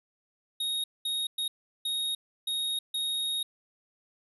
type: tone bursts at uneven times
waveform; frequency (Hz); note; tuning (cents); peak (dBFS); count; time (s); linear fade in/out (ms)
square; 3744; A#7; +7; -29; 6; 0.6-0.84 / 1.05-1.27 / 1.38-1.48 / 1.85-2.15 / 2.47-2.79 / 2.94-3.43; 5
effects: resampled to 32000 Hz